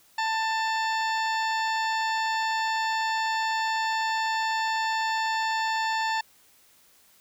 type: harmonic tone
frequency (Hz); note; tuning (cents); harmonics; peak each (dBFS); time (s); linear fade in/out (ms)
888; A5; +16; 1 / 2 / 3 / 4 / 5 / 6 / 8; -26 / -30 / -37 / -39 / -38 / -42 / -44; 0.18-6.21; 5
effects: white hiss -59 dBFS RMS until 7.2 s